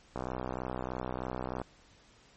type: click train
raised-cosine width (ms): 1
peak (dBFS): -21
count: 93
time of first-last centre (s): 0.16-1.616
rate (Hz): 63.2
effects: pink hiss -61 dBFS RMS until 2.36 s + MP3 32 kbps